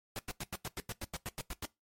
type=noise bursts; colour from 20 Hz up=pink; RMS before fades=-39 dBFS; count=13; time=0.16-1.654 s; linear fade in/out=0 ms; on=30 ms; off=92 ms; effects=noise-tail reverb RT60 0.2 s tail -21 dB re dry + MP3 64 kbps